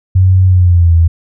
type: tone with pitch glide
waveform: sine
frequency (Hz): 93.3 to 83.12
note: F#2 to E2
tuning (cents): +15 to +15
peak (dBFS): -4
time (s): 0.15-1.08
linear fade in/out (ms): 10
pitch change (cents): -200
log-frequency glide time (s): 0.46-0.95
effects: none